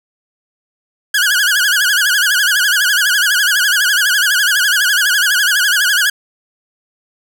sawtooth tone with vibrato, 1557 Hz, G6, 12 cents flat, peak -7 dBFS, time 1.14-6.1 s, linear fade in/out 5 ms, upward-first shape sine, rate 12 Hz, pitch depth 150 cents each way, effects none

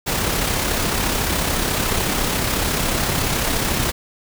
pink noise with amplitude modulation, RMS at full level -19 dBFS, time 0.06-3.92 s, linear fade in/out 20 ms, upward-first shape sine, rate 34 Hz, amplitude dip 35%, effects none

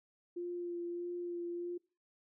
sine tone with vibrato, 348.3 Hz, F4, 5 cents flat, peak -37 dBFS, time 0.36-1.78 s, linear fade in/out 10 ms, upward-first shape sine, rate 1.6 Hz, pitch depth 15 cents each way, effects noise-tail reverb RT60 0.4 s tail -26 dB re dry

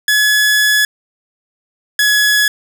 sawtooth tone pair in turn, 1700 / 1690.2 Hz, G#6 / G#6, +40 / +30 cents, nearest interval unison, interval 10 cents, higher first, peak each -6 dBFS, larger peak neither, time 0.08-0.85 / 1.99-2.48 s, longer first, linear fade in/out 2 ms, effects none

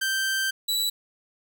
sawtooth tone pair in turn, 1563 / 3939 Hz, G6 / B7, -6 / -5 cents, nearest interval octave + major third, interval 1601 cents, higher second, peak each -20 dBFS, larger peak neither, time 0.01-0.51 / 0.68-0.9 s, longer first, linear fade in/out 10 ms, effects none

